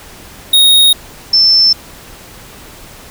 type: tone pair in turn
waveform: square / sine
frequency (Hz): 3743 / 5310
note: A#7 / E8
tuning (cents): +6 / +12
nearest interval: tritone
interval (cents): 606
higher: second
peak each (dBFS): -5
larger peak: neither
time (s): 0.53-0.93 / 1.33-1.73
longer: neither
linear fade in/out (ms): 5
effects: pink hiss -35 dBFS RMS until 3.1 s